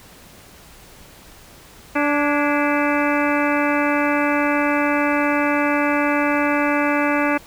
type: harmonic tone with a mistuned harmonic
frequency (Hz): 291.3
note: D4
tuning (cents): -14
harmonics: 1 / 2 / 3 / 4 / 5 / 6 / 7 / 8 / 9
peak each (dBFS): -20 / -23 / -25 / -26 / -27 / -28 / -28 / -29 / -30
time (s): 1.95-7.38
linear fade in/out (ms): 10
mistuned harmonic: 6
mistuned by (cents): -79
effects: pink hiss -45 dBFS RMS until 7.46 s